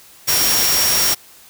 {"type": "tone in noise", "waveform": "sine", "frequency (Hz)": 5588, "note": "F8", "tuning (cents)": 0, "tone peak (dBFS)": -18, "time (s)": [0.27, 1.15], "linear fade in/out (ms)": 20, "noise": "white", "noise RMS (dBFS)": -17, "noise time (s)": [0.27, 1.15], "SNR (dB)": -4, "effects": ["white hiss -45 dBFS RMS until 1.49 s"]}